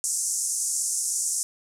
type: band-pass noise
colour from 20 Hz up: white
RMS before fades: -27 dBFS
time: 0.04-1.43 s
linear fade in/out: 0 ms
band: 5900 to 9900 Hz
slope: 48 dB/octave
effects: none